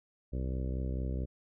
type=harmonic tone; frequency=64.5 Hz; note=C2; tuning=24 cents flat; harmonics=1 / 2 / 3 / 4 / 5 / 6 / 7 / 8 / 9; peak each=-33 / -39 / -43 / -45 / -47 / -49 / -50 / -51 / -52 dBFS; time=0.32-1.26 s; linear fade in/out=20 ms; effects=none